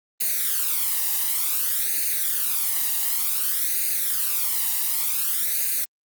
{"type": "noise with flanger", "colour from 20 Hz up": "blue", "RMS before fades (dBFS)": -23, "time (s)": [0.2, 5.85], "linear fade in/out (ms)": 10, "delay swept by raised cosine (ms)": [0.45, 1.05], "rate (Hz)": 0.55, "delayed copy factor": 0.9, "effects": ["Opus 32 kbps"]}